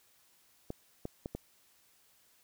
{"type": "clicks", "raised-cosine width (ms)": 2, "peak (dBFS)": -24, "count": 4, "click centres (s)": [0.704, 1.054, 1.259, 1.35], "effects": ["white hiss -67 dBFS RMS until 2.43 s"]}